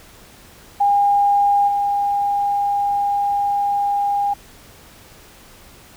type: tone with level steps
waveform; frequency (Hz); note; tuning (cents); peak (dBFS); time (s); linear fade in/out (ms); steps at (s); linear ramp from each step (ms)
sine; 810; G#5; -43; -12 / -16; 0.8-4.34; 10; 1.67; 20
effects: pink hiss -45 dBFS RMS until 5.96 s